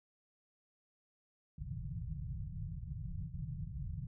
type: low-pass noise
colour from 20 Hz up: white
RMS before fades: -42 dBFS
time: 1.58-4.07 s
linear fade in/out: 5 ms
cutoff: 170 Hz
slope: 96 dB/octave
effects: none